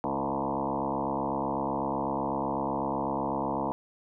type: tone with frequency modulation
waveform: sine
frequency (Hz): 590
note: D5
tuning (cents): +8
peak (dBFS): -27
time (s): 0.04-3.72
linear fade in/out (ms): 0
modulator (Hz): 68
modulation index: 6.1
effects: none